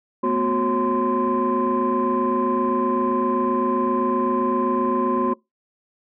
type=tone cluster; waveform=sine; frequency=221.9 / 249.6 / 367.2 / 543 / 1033 Hz; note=A3 / B3 / F#4 / C#5 / C6; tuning=+15 / +19 / -13 / -36 / -22 cents; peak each=-27 / -23 / -22 / -27 / -22 dBFS; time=0.23-5.34 s; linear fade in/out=10 ms; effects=noise-tail reverb RT60 0.2 s tail -24 dB re dry + tanh soft clip ceiling -12 dBFS